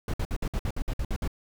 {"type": "noise bursts", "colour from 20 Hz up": "brown", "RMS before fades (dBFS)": -28, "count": 11, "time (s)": [0.08, 1.277], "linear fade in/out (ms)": 2, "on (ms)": 57, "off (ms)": 57, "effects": []}